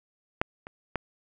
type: clicks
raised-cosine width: 0.5 ms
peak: -8 / -25 / -13 dBFS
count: 3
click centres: 0.415 / 0.669 / 0.957 s
effects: none